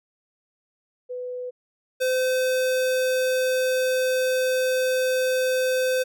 sine / square tone pair in turn, 498.1 / 513 Hz, B4 / C5, +15 / -34 cents, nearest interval minor second, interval 51 cents, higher second, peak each -29 / -21 dBFS, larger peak second, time 1.09-1.51 / 2-6.04 s, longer second, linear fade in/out 20 ms, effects none

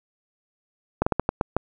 slowing click train, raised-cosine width 1 ms, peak -6 dBFS, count 7, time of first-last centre 1.02-1.566 s, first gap 45 ms, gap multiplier 1.28, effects none

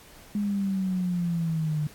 sine linear sweep, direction down, 207.7 to 148.7 Hz, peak -24 dBFS, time 0.35-1.87 s, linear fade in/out 2 ms, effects pink hiss -51 dBFS RMS until 1.94 s + AAC 64 kbps

